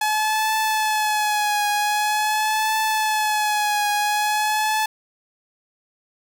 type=tone with vibrato; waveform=sawtooth; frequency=851 Hz; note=G#5; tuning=42 cents sharp; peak=-15 dBFS; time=0.01-4.86 s; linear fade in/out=5 ms; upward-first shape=triangle; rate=0.45 Hz; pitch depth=49 cents each way; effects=none